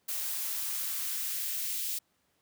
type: noise with high-pass filter sweep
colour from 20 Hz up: blue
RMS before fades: -34 dBFS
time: 0.08-1.99 s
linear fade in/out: 10 ms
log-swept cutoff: 500 to 3000 Hz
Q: 1.1
effects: pink hiss -73 dBFS RMS until 2.41 s + high-pass 100 Hz 12 dB/octave